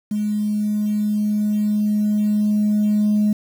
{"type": "tone with level ramp", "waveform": "sine", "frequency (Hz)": 210, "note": "G#3", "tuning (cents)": 19, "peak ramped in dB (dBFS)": [-18, -12], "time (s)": [0.11, 3.33], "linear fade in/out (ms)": 5, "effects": ["tanh soft clip ceiling -12 dBFS", "7-bit"]}